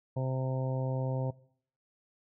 harmonic tone, 130.81 Hz, C3, in tune, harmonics 1 / 2 / 3 / 4 / 5 / 6 / 7, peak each -30 / -41 / -44 / -38 / -43 / -49 / -45 dBFS, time 0.16-1.31 s, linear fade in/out 10 ms, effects noise-tail reverb RT60 0.6 s tail -21 dB re dry

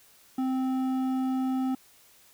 triangle tone with hard clipping, 260.6 Hz, C4, 7 cents flat, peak -27 dBFS, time 0.38-1.75 s, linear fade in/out 5 ms, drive 12 dB, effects white hiss -58 dBFS RMS until 2.33 s

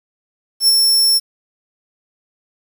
sawtooth tone with ADSR envelope, 5400 Hz, E8, 41 cents sharp, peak -5 dBFS, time 0.6-1.2 s, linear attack 79 ms, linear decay 30 ms, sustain -3 dB, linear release 31 ms, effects 7-bit

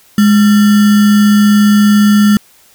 sine tone with sample-and-hold, 207.7 Hz, G#3, in tune, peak -4 dBFS, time 0.18-2.37 s, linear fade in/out 2 ms, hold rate 1575 Hz, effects white hiss -46 dBFS RMS until 2.74 s

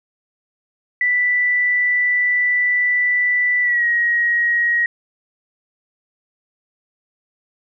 sine tone with pitch glide, 1975.5 to 1891.7 Hz, B6 to A#6, 0 to +25 cents, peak -14 dBFS, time 1.01-4.86 s, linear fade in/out 2 ms, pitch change -75 cents, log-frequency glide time 3.62-3.85 s, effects none

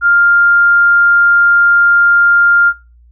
sine tone, 1400 Hz, F6, 4 cents sharp, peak -6 dBFS, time 0.01-2.73 s, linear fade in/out 50 ms, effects noise-tail reverb RT60 0.3 s tail -21 dB re dry + added 59 Hz sine -41 dBFS peak until 3.11 s

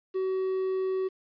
triangle tone with quantisation, 377.7 Hz, F#4, 36 cents sharp, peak -24 dBFS, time 0.14-1.09 s, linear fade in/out 20 ms, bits 9, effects resampled to 11025 Hz

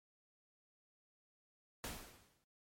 pink noise with exponential decay, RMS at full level -42 dBFS, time 1.84-2.44 s, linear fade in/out 0 ms, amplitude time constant 130 ms, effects MP3 64 kbps

